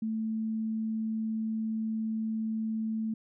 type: tone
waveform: sine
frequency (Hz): 220.7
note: A3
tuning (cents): +5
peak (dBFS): -29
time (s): 0.02-3.14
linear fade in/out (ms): 5
effects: none